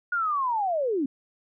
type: linear sweep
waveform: sine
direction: down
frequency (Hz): 1454 to 251.6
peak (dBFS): -23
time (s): 0.12-1.06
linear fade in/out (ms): 5
effects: none